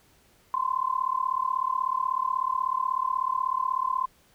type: tone with amplitude modulation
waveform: sine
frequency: 1036 Hz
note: C6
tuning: 17 cents flat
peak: -20 dBFS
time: 0.54-4.06 s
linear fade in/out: 0 ms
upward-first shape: sine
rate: 36.3 Hz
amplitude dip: 95%
effects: pink hiss -61 dBFS RMS until 4.34 s